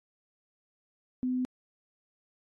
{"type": "tone", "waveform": "sine", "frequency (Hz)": 253.2, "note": "B3", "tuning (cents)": 43, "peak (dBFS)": -27, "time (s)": [1.23, 1.45], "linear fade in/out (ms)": 0, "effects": ["AAC 32 kbps"]}